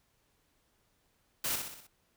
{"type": "noise with echo", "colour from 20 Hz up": "white", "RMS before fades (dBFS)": -33, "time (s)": [1.44, 1.56], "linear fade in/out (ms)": 5, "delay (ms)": 62, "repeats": 5, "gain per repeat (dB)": -5, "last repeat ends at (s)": 1.87, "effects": ["pink hiss -73 dBFS RMS until 2.16 s"]}